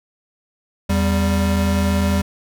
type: tone pair together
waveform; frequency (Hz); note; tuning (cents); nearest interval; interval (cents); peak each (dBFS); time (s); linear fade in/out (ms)
square; 82.41 / 196; E2 / G3; 0 / 0; octave + minor third; 1500; -19; 0.89-2.22; 10
effects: none